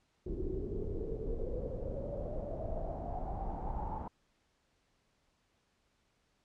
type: noise with low-pass filter sweep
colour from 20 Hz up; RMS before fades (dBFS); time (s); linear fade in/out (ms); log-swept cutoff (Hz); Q
brown; -38; 0.26-4.08; 5; 350 to 920; 8.4
effects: pink hiss -75 dBFS RMS until 6.44 s + low-pass 7000 Hz 12 dB/octave